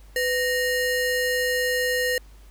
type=ring-modulated tone; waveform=square; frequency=1179 Hz; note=D6; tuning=6 cents sharp; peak=-19 dBFS; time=0.16-2.18 s; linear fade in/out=2 ms; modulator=678 Hz; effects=added 50 Hz sine -45 dBFS peak until 2.5 s + pink hiss -57 dBFS RMS until 2.5 s